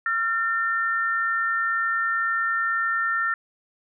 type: tone pair together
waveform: sine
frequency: 1369 / 1800 Hz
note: F6 / A6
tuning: -35 / +39 cents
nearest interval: perfect fourth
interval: 474 cents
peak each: -24 dBFS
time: 0.06-3.34 s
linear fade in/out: 2 ms
effects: none